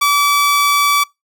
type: tone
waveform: sawtooth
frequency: 1151 Hz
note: D6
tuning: 35 cents flat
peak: -7 dBFS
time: 0.01-1.04 s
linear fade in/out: 10 ms
effects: noise-tail reverb RT60 0.2 s tail -25 dB re dry